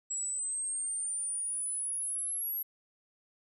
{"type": "exponential sweep", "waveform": "sine", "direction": "up", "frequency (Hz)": [7700, 11640], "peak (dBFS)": -32, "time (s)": [0.1, 2.63], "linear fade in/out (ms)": 10, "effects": []}